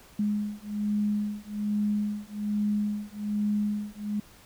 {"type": "beating tone pair", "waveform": "sine", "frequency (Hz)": [207.7, 208.9], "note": ["G#3", "G#3"], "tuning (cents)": [0, 10], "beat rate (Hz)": 1.2, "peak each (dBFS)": -29, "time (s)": [0.19, 4.2], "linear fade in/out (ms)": 5, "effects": ["pink hiss -54 dBFS RMS until 4.45 s"]}